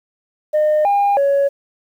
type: tone with pitch steps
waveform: sine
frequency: 609 / 807 / 559 Hz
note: D#5 / G#5 / C#5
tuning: -37 / -50 / +14 cents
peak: -10 dBFS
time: 0.53-1.49 s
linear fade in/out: 20 ms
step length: 320 ms
effects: tanh soft clip ceiling -10 dBFS + 8-bit